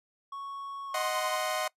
triangle tone with pitch glide, 1108.7 to 1034.5 Hz, C#6 to C6, 0 to -20 cents, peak -35 dBFS, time 0.32-1.36 s, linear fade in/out 5 ms, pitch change -120 cents, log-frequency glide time 0.86-1.17 s
sawtooth chord, C diminished, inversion first, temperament equal, 622.3 / 740 / 1046.5 Hz, Eb5 / Gb5 / C6, 0 / 0 / 0 cents, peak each -29 / -30 / -31 dBFS, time 0.94-1.68 s, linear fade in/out 5 ms
effects noise-tail reverb RT60 0.1 s tail -22 dB re dry + resampled to 32000 Hz

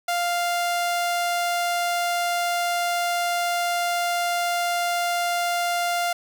sawtooth tone, 698 Hz, F5, 1 cent flat, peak -18 dBFS, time 0.08-6.13 s, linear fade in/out 5 ms, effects none

